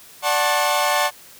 sawtooth chord, D major seventh, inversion none, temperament equal with one note detuned, 587.3 / 740 / 880 / 1084 Hz, D5 / F#5 / A5 / C#6, 0 / 0 / 0 / -39 cents, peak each -19 dBFS, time 0.22-1.11 s, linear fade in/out 50 ms, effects white hiss -45 dBFS RMS until 1.39 s

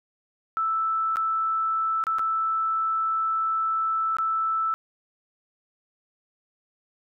sine tone with dropouts, 1318.5 Hz, E6, in tune, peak -22 dBFS, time 0.57-4.74 s, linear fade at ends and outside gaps 0 ms, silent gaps 1.159-1.169 / 2.039-2.068 / 2.185-2.193 / 4.168-4.185 s, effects none

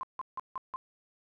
sine tone bursts, 1046.5 Hz, C6, in tune, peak -33 dBFS, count 5, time 0.01-0.76 s, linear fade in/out 0 ms, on 22 ms, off 160 ms, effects none

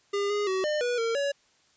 square tone with pitch steps, 403.5 / 412.6 / 377.8 / 603 / 486.5 / 457.7 / 564 Hz, G#4 / G#4 / F#4 / D5 / B4 / A#4 / C#5, -50 / -11 / +36 / +46 / -26 / -32 / +30 cents, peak -26 dBFS, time 0.13-1.32 s, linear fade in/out 10 ms, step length 170 ms, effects white hiss -64 dBFS RMS until 1.76 s + resampled to 16000 Hz

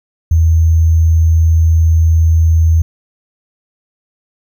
sine tone with sample-and-hold, 81.4 Hz, E2, 21 cents flat, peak -6 dBFS, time 0.31-2.82 s, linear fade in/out 5 ms, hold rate 6300 Hz, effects none

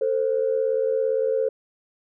sine tone pair together, 447.2 / 524.8 Hz, A4 / C5, +28 / +5 cents, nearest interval minor third, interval 277 cents, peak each -22 dBFS, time 0.01-1.49 s, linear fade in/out 5 ms, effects tanh soft clip ceiling -12 dBFS

